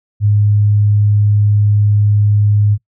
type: tone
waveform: sine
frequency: 103.83 Hz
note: G#2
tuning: in tune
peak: -8 dBFS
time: 0.2-2.78 s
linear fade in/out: 50 ms
effects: noise-tail reverb RT60 0.1 s tail -21 dB re dry